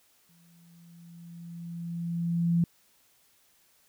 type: tone with exponential growth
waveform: sine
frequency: 170 Hz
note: F3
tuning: 46 cents flat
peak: -20 dBFS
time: 0.29-2.64 s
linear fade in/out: 2 ms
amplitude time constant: 510 ms
effects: white hiss -65 dBFS RMS until 3.88 s